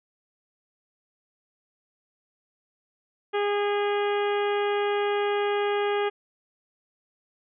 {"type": "harmonic tone", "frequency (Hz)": 409.5, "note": "G#4", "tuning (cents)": -24, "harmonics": [1, 2, 3, 4, 5, 6, 7, 8], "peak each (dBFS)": [-24, -30, -34, -36, -38, -40, -41, -42], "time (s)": [3.33, 6.1], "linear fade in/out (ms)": 20, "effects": []}